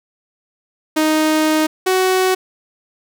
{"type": "tone pair in turn", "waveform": "sawtooth", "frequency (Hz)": [311.1, 373.4], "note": ["D#4", "F#4"], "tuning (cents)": [0, 16], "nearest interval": "minor third", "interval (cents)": 316, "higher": "second", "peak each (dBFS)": -9, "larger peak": "neither", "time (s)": [[0.96, 1.67], [1.86, 2.35]], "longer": "first", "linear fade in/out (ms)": 10, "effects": []}